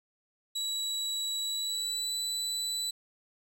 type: tone with pitch glide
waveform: 30% pulse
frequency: 3909 to 3975 Hz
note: B7 to B7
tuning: -19 to +10 cents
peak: -28 dBFS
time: 0.55-2.91 s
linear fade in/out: 10 ms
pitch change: +29 cents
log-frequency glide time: 1.4-2.15 s
effects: none